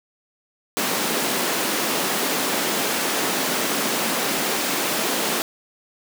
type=high-pass noise; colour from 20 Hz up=pink; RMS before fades=-23 dBFS; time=0.77-5.42 s; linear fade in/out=0 ms; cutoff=210 Hz; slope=24 dB/octave; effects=none